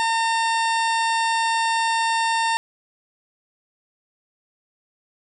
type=harmonic tone; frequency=909 Hz; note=A#5; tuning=44 cents flat; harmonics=1 / 2 / 3 / 4 / 5 / 6 / 8 / 9 / 10; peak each=-20 / -26 / -30 / -32 / -34 / -36 / -38 / -39 / -40 dBFS; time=0-2.57 s; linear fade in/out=0 ms; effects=none